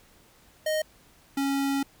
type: tone pair in turn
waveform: square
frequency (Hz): 621 / 276.1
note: D#5 / C#4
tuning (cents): -3 / -7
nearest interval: octave + major second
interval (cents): 1404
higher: first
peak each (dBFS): -25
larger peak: neither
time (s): 0.66-0.82 / 1.37-1.83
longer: second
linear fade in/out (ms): 5
effects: pink hiss -58 dBFS RMS until 2 s